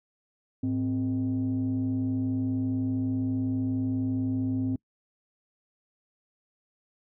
sine tone pair together, 105.5 / 260.7 Hz, G#2 / C4, +28 / -6 cents, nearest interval octave + major third, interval 1566 cents, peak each -29 / -25 dBFS, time 0.63-4.76 s, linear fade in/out 5 ms, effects noise-tail reverb RT60 0.1 s tail -26 dB re dry + tanh soft clip ceiling -21 dBFS

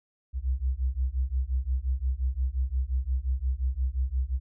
sine beating tone pair, 61.74 / 67.44 Hz, B1 / C#2, 0 / -47 cents, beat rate 5.7 Hz, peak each -28 dBFS, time 0.33-4.4 s, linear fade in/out 50 ms, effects none

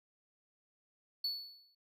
triangle tone with exponential decay, 4435 Hz, C#8, in tune, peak -30 dBFS, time 1.24-1.75 s, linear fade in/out 5 ms, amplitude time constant 110 ms, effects none

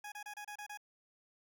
20% pulse tone bursts, 831 Hz, G#5, 1 cent sharp, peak -39 dBFS, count 7, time 0.04-0.774 s, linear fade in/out 5 ms, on 80 ms, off 29 ms, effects none

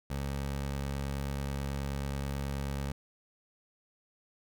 20% pulse tone, 69.3 Hz, C#2, in tune, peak -28 dBFS, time 0.1-2.92 s, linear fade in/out 5 ms, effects none

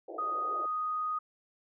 pink band-pass noise, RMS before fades -44 dBFS, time 0.08-0.66 s, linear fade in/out 5 ms, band 320 to 790 Hz, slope 96 dB/octave
sine tone, 1244.5 Hz, D#6, in tune, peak -30 dBFS, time 0.18-1.19 s, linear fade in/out 10 ms
effects none

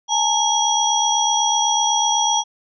sine tone cluster, 839 / 907 / 3298 / 5810 Hz, G#5 / A#5 / G#7 / F#8, +17 / -48 / -13 / -32 cents, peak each -21 dBFS, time 0.08-2.44 s, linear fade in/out 50 ms, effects none

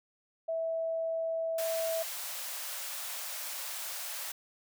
sine tone, 654 Hz, E5, 14 cents flat, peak -30 dBFS, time 0.48-2.03 s, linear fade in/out 10 ms
white high-pass noise, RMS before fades -39 dBFS, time 1.58-4.32 s, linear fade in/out 5 ms, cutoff 520 Hz, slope 96 dB/octave
effects none

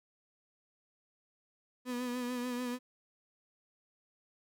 35% pulse tone with vibrato, 246.9 Hz, B3, in tune, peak -33 dBFS, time 1.85-2.79 s, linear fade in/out 50 ms, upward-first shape sine, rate 6.8 Hz, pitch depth 36 cents each way, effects none

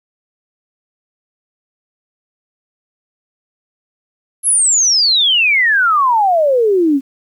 sine exponential sweep, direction down, 11260 to 261.6 Hz, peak -9 dBFS, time 4.43-7.01 s, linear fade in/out 50 ms, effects 8-bit

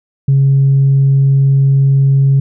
sine tone, 137 Hz, C#3, 20 cents flat, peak -5 dBFS, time 0.28-2.4 s, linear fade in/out 5 ms, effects tanh soft clip ceiling -3 dBFS

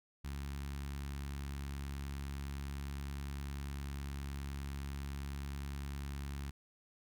sawtooth tone with notch filter, 69.8 Hz, C#2, 13 cents sharp, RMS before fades -42 dBFS, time 0.24-6.51 s, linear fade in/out 10 ms, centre 530 Hz, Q 0.66, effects none

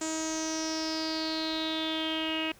sawtooth tone with low-pass filter sweep, 317.8 Hz, D#4, 37 cents sharp, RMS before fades -32 dBFS, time 0.01-2.52 s, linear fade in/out 5 ms, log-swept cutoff 7300 to 2700 Hz, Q 8.6, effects pink hiss -57 dBFS RMS until 2.59 s

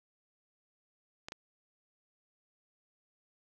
clicks, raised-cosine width 0.2 ms, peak -24 dBFS, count 2, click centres 1.285 / 1.321 s, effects none

